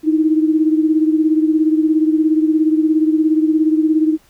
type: beating tone pair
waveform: sine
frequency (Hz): 311.1 / 328.1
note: D#4 / E4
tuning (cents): 0 / -8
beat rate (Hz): 17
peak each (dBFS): -12 / -18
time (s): 0.03-4.18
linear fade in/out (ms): 50
effects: pink hiss -53 dBFS RMS until 4.29 s